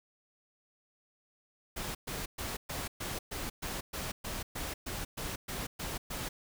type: noise bursts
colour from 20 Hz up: pink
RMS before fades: -38 dBFS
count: 15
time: 1.76-6.29 s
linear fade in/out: 10 ms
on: 190 ms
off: 120 ms
effects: none